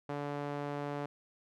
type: tone with band-pass filter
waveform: sawtooth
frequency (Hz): 144.5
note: D3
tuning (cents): -28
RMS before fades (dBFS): -38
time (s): 0.09-1.06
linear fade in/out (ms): 5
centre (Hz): 650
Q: 0.78
effects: none